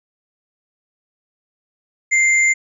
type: tone pair together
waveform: sine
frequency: 2093 / 7040 Hz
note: C7 / A8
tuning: 0 / 0 cents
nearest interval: octave + major sixth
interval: 2100 cents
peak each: -12 / -21 dBFS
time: 2.11-2.54 s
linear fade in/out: 20 ms
effects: none